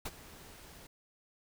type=noise with ADSR envelope; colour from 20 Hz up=pink; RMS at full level=-37 dBFS; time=0.05-0.87 s; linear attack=8 ms; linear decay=39 ms; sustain=-16 dB; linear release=7 ms; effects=none